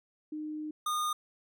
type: tone pair in turn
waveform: sine / square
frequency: 305.8 / 1223.2 Hz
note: D#4 / D#6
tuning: -30 / -30 cents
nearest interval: 2 octaves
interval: 2400 cents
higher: second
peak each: -35 / -30 dBFS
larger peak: second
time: 0.32-0.71 / 0.86-1.13 s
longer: first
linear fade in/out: 5 ms
effects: none